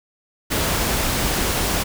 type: noise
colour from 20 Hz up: pink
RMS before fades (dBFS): -21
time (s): 0.5-1.84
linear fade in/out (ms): 20
effects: none